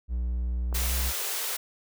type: tone with pitch glide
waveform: triangle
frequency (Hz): 60.4 to 63.55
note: B1 to C2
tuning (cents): -38 to -50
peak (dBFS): -24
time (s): 0.08-1.13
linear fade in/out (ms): 50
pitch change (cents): +88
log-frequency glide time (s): 0.7-0.95
type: click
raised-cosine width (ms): 1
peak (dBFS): -25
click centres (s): 0.727
type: high-pass noise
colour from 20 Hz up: white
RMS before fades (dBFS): -31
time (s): 0.74-1.57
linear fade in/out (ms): 10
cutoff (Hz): 350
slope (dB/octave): 96
effects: none